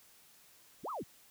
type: linear two-way sweep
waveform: sine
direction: up then down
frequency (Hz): 56.9 to 1319 to 56.9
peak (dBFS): -37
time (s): 0.83-1.04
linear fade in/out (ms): 20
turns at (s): 0.9
effects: white hiss -62 dBFS RMS until 1.3 s